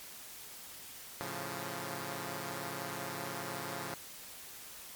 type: chord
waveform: 5% pulse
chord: A augmented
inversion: none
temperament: equal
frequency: 110 / 138.59 / 174.61 Hz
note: A2 / C#3 / E#3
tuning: 0 / 0 / 0 cents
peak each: -34 / -31 / -31 dBFS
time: 1.21-3.94 s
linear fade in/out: 0 ms
effects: white hiss -49 dBFS RMS until 4.95 s + MP3 96 kbps